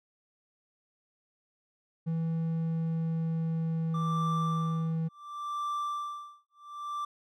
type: tone with pitch glide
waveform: triangle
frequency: 163.7 to 162.29 Hz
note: E3 to E3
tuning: -12 to -27 cents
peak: -26 dBFS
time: 2.06-5.09 s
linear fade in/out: 20 ms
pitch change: -15 cents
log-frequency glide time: 2.33-4.54 s
type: tone with tremolo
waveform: triangle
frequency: 1174.7 Hz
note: D6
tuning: in tune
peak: -28 dBFS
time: 3.94-7.05 s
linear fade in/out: 5 ms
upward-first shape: sine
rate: 0.69 Hz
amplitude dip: 100%
effects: none